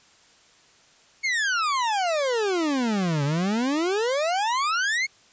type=exponential two-way sweep; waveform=40% pulse; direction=down then up; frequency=2223 to 138.1 to 2223 Hz; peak=-21 dBFS; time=1.23-5.07 s; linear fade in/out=20 ms; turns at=3.24 s; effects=white hiss -56 dBFS RMS until 5.32 s + resampled to 16000 Hz